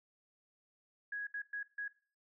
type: tone bursts at uneven times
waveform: sine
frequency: 1662 Hz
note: G#6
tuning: 1 cent sharp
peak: -37 dBFS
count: 4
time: 1.12-1.27 / 1.34-1.42 / 1.53-1.63 / 1.78-1.88 s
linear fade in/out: 5 ms
effects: noise-tail reverb RT60 0.4 s tail -18 dB re dry